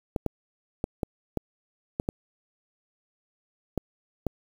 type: clicks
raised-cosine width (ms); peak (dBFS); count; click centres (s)
2; -13; 9; 0.162 / 0.263 / 0.841 / 1.032 / 1.373 / 1.999 / 2.089 / 3.777 / 4.267
effects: 7-bit